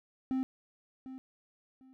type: tone with echo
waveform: triangle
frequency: 261.6 Hz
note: C4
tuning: in tune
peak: -27 dBFS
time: 0.31-0.43 s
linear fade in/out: 0 ms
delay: 750 ms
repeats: 2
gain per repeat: -13 dB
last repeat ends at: 1.93 s
effects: none